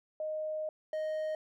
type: tone pair in turn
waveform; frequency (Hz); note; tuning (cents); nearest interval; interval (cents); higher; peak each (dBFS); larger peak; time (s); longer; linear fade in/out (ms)
sine / triangle; 620 / 622.3; D#5 / D#5; -6 / 0; unison; 6; second; -33 / -30; second; 0.2-0.69 / 0.93-1.35; first; 2
effects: none